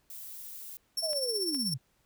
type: noise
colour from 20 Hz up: violet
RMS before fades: -44 dBFS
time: 0.1-0.77 s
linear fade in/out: 2 ms
type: tone with tremolo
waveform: sawtooth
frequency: 5430 Hz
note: F8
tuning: 50 cents flat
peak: -25 dBFS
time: 0.97-1.74 s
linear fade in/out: 5 ms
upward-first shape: triangle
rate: 16 Hz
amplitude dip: 70%
type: linear sweep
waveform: sine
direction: down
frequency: 673 to 115.1 Hz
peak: -33 dBFS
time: 1.02-1.78 s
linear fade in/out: 20 ms
type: clicks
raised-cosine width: 0.3 ms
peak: -31 dBFS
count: 2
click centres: 1.132 / 1.547 s
effects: pink hiss -71 dBFS RMS until 2.05 s